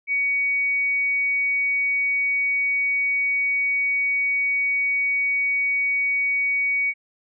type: tone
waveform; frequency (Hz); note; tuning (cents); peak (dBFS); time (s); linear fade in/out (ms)
sine; 2250; C#7; +25; -19; 0.07-6.94; 50
effects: none